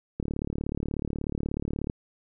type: click train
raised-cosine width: 3 ms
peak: -17 dBFS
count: 63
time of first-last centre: 0.2-1.899 s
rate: 36.5 Hz
effects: none